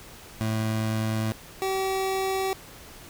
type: tone pair in turn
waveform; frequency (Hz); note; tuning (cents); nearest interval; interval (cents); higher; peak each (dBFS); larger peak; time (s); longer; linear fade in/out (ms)
25% pulse; 110 / 383; A2 / G4; 0 / -40; octave + minor seventh; 2160; second; -21; neither; 0.41-1.32 / 1.62-2.53; neither; 0
effects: pink hiss -46 dBFS RMS until 3.09 s